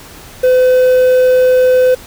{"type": "tone with quantisation", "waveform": "triangle", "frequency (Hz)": 508, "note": "B4", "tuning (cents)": 49, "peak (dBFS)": -4, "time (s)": [0.43, 1.95], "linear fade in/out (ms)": 10, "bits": 5, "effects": ["pink hiss -35 dBFS RMS until 2.06 s"]}